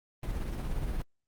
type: noise with tremolo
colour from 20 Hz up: brown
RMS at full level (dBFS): -31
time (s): 0.23-1.02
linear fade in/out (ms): 2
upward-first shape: sine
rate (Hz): 17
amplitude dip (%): 40
effects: Opus 32 kbps